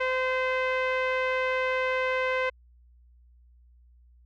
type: tone with low-pass filter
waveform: sawtooth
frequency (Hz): 515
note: C5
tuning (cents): -28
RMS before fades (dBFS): -27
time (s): 0-2.5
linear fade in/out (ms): 10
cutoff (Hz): 2200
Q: 2.4
effects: added 60 Hz sine -54 dBFS peak until 4.25 s